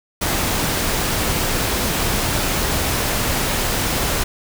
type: noise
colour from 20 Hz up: pink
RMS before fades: -20 dBFS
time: 0.21-4.24 s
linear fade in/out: 10 ms
effects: none